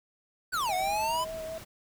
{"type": "exponential two-way sweep", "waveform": "square", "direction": "down then up", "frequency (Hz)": [1568, 723, 1020], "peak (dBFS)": -28, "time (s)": [0.52, 1.25], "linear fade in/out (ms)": 20, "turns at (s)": 0.74}
{"type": "noise", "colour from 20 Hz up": "pink", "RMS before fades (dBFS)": -46, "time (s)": [0.52, 1.65], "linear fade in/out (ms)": 20}
{"type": "tone with vibrato", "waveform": "sine", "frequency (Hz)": 642, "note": "E5", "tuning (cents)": -46, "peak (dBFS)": -35, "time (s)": [0.69, 1.58], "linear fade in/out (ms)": 0, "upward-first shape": "sine", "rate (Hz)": 5, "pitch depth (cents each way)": 21}
{"effects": []}